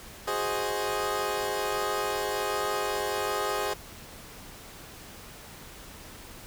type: chord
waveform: 20% pulse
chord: Ab dominant seventh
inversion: third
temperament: equal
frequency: 370 / 415.3 / 523.3 / 622.3 Hz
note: Gb4 / Ab4 / C5 / Eb5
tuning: 0 / 0 / 0 / 0 cents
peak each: -31 / -26 / -29 / -30 dBFS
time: 0.27-3.74 s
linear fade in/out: 10 ms
effects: pink hiss -46 dBFS RMS until 6.46 s